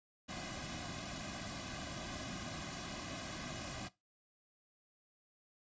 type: noise with comb filter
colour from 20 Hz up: pink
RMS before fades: -44 dBFS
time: 0.28-3.89 s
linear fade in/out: 20 ms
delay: 2.2 ms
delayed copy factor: -0.85
effects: noise-tail reverb RT60 0.2 s tail -18 dB re dry + resampled to 16000 Hz